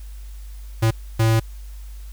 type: tone bursts at uneven times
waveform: square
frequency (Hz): 112.3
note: A2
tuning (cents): +36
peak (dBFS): -15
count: 2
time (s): 0.82-0.91 / 1.19-1.4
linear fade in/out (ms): 10
effects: added 50 Hz sine -33 dBFS peak until 2.12 s + white hiss -52 dBFS RMS until 2.12 s